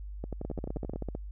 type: two click trains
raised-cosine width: 2 ms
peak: -23 / -22 dBFS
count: 9 / 12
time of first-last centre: 0.24-0.936 / 0.45-1.151 s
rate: 11.5 / 15.7 Hz
effects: added 50 Hz sine -38 dBFS peak until 1.31 s